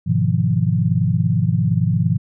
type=chord; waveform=sine; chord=F half-diminished seventh; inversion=first; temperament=just; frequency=104.77 / 125.72 / 157.15 / 174.61 Hz; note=Ab2 / Cb3 / Eb3 / F3; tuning=+16 / +31 / +18 / 0 cents; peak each=-20 dBFS; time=0.06-2.18 s; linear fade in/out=20 ms; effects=none